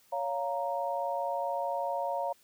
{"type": "chord", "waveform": "sine", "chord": "Bb minor", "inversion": "first", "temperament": "just", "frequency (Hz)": [559.4, 699.2, 932.3], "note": ["Db5", "F5", "Bb5"], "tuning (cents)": [16, 2, 0], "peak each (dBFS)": -34, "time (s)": [0.12, 2.33], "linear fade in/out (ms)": 10, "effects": ["white hiss -64 dBFS RMS until 2.43 s"]}